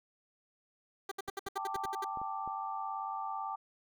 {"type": "tone bursts", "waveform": "15% pulse", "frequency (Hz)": 392, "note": "G4", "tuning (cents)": 0, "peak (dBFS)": -30, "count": 11, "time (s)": [1.09, 2.045], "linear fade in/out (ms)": 5, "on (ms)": 25, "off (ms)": 68}
{"type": "clicks", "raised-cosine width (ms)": 2, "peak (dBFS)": -35, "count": 7, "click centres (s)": [1.285, 1.468, 1.757, 1.851, 2.173, 2.216, 2.476]}
{"type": "chord", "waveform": "sine", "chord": "G suspended second", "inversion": "none", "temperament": "just", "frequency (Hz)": [784, 882, 1176], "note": ["G5", "A5", "D6"], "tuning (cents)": [0, 4, 2], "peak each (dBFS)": -40, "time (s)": [1.56, 3.56], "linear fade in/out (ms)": 10}
{"effects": []}